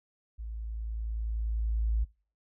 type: tone with level ramp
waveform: sine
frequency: 55.2 Hz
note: A1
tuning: 6 cents sharp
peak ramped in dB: -36 to -24 dBFS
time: 0.38-2.05 s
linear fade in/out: 20 ms
effects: noise-tail reverb RT60 0.4 s tail -24 dB re dry